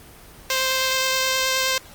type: tone with vibrato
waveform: 5% pulse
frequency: 523.3 Hz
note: C5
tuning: in tune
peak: -8 dBFS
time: 0.5-1.78 s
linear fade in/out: 2 ms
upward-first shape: triangle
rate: 9.5 Hz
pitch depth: 10 cents each way
effects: pink hiss -45 dBFS RMS until 1.94 s + Opus 24 kbps